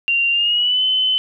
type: tone with pitch glide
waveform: sine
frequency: 2771 to 3039 Hz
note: F7 to F#7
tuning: -14 to +46 cents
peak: -14 dBFS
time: 0.08-1.18 s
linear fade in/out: 0 ms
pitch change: +160 cents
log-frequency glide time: 0.31-0.83 s
effects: none